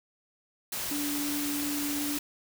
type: tone in noise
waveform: sine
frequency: 290 Hz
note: D4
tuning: 22 cents flat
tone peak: -31 dBFS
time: 0.91-2.18 s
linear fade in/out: 5 ms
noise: white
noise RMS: -34 dBFS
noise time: 0.72-2.19 s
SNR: 0 dB
effects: none